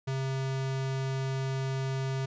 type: tone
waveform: square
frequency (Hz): 133.6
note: C3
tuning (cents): +36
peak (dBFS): -30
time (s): 0.07-2.26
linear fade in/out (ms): 10
effects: resampled to 16000 Hz